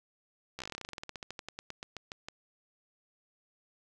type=slowing click train; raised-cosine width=0.2 ms; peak=-23 dBFS; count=28; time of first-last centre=0.59-2.285 s; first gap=14 ms; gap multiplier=1.1; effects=none